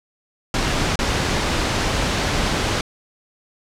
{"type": "noise with dropouts", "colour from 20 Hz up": "pink", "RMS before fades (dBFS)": -20, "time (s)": [0.54, 2.81], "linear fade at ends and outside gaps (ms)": 2, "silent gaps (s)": [0.957, 0.99], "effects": ["low-pass 6000 Hz 12 dB/octave"]}